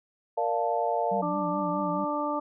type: chord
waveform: sine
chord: Bb major seventh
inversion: none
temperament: equal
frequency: 466.2 / 587.3 / 698.5 / 880 Hz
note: Bb4 / D5 / F5 / A5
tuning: 0 / 0 / 0 / 0 cents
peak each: -31 / -31 / -28 / -30 dBFS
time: 0.37-1.22 s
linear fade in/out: 10 ms
type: tone with vibrato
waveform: sine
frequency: 184.8 Hz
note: F#3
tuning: 2 cents flat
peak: -32 dBFS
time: 1.11-2.05 s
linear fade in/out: 10 ms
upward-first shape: triangle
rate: 4.7 Hz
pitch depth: 140 cents each way
type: harmonic tone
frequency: 295.1 Hz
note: D4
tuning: 8 cents sharp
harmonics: 1 / 2 / 3 / 4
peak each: -32 / -32 / -32 / -32 dBFS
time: 1.22-2.4 s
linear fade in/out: 10 ms
effects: none